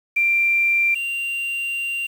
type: tone pair in turn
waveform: sine / triangle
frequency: 2366 / 2770 Hz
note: D7 / F7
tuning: +12 / -15 cents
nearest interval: minor third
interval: 273 cents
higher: second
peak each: -15 / -21 dBFS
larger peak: first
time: 0.16-0.95 / 0.95-2.07 s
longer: second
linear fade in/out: 10 ms
effects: 7-bit